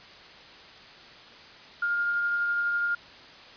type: tone with tremolo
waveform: sine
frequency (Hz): 1411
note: F6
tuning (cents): +17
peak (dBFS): -23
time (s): 1.82-2.95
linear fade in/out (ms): 5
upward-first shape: triangle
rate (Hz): 12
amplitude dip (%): 25
effects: white hiss -48 dBFS RMS until 3.56 s + resampled to 11025 Hz